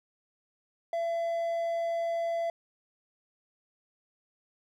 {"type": "tone", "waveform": "triangle", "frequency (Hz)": 673, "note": "E5", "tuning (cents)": 36, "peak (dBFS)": -26, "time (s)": [0.93, 2.5], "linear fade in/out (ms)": 2, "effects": []}